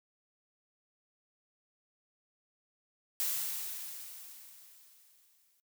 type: noise with exponential decay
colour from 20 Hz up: blue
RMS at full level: -32 dBFS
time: 3.2-5.6 s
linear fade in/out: 0 ms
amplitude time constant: 520 ms
effects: noise-tail reverb RT60 0.1 s tail -20 dB re dry